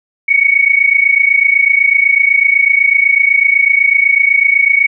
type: tone pair together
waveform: sine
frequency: 2217 / 2245 Hz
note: C#7 / C#7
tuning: 0 / +21 cents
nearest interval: unison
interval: 21 cents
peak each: -10 dBFS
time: 0.28-4.87 s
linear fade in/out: 10 ms
effects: none